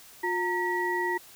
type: tone cluster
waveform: sine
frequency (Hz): 356.9 / 920 / 1927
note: F4 / A#5 / B6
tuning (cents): +38 / -23 / -43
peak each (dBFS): -30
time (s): 0.23-1.18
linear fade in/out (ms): 10
effects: white hiss -51 dBFS RMS until 1.35 s